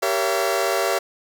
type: chord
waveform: sawtooth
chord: G diminished seventh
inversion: none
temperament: just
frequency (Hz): 392 / 470.4 / 564.5 / 677.4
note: G4 / Bb4 / Db5 / Fb5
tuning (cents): 0 / +16 / +31 / +47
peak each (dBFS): -21 / -23 / -21 / -20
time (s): 0.02-0.99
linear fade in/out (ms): 10
effects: none